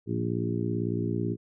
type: harmonic tone with a mistuned harmonic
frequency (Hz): 58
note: A#1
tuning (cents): -8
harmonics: 2 / 3 / 4 / 5 / 6 / 7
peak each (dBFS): -31 / -33 / -34 / -35 / -34 / -36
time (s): 0.06-1.37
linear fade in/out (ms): 50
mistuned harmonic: 2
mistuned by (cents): -55
effects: none